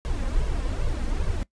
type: noise with flanger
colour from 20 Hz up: brown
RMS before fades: -25 dBFS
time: 0.05-1.43 s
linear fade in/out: 0 ms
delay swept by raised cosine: 1.8 to 3.9 ms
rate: 2.5 Hz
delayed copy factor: +0.7
effects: noise-tail reverb RT60 0.1 s tail -20 dB re dry + resampled to 22050 Hz